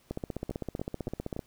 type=two click trains; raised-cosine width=2 ms; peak=-20 / -22 dBFS; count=21 / 4; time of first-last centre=0.11-1.392 / 0.51-1.365 s; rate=15.6 / 3.51 Hz; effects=pink hiss -64 dBFS RMS until 1.46 s